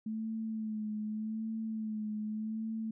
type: tone with vibrato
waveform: sine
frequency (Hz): 217.5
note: A3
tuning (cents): -20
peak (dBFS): -34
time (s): 0.06-2.91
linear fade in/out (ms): 5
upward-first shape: sine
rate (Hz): 0.84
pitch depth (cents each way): 38
effects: none